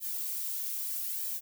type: noise with flanger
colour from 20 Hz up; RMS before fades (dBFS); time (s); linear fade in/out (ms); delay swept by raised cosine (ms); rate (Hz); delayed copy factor
violet; -35; 0-1.41; 50; 1.4 to 3.7; 0.79; -0.7
effects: none